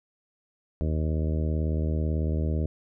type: harmonic tone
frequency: 78.1 Hz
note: D#2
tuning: 7 cents sharp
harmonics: 1 / 2 / 3 / 4 / 5 / 6 / 7 / 8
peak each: -25 / -31 / -35 / -37 / -39 / -41 / -42 / -43 dBFS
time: 0.81-2.66 s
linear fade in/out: 0 ms
effects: none